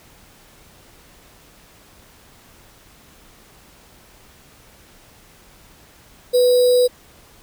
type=tone with sample-and-hold; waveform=sine; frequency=495.5 Hz; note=B4; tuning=6 cents sharp; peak=-11 dBFS; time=6.33-6.88 s; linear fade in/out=20 ms; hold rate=4410 Hz; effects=pink hiss -49 dBFS RMS until 7.42 s